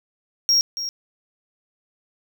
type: tone with echo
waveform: triangle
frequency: 5588 Hz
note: F8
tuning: in tune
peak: -13 dBFS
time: 0.49-0.61 s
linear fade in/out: 0 ms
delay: 280 ms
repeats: 1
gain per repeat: -11 dB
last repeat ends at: 0.89 s
effects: none